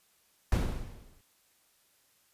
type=noise with exponential decay; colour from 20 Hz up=brown; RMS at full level=-23 dBFS; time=0.52-1.21 s; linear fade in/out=2 ms; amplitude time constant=150 ms; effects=white hiss -68 dBFS RMS until 2.33 s + resampled to 32000 Hz